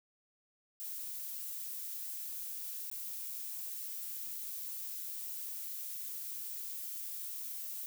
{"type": "noise with dropouts", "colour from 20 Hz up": "violet", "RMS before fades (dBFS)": -42, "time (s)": [0.8, 7.86], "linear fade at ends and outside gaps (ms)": 0, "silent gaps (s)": [2.9, 2.914], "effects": []}